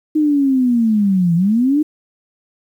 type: linear two-way sweep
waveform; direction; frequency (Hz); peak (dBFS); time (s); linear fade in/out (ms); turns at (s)
sine; down then up; 311.1 to 164.81 to 311.1; -11; 0.15-1.83; 10; 1.35
effects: 8-bit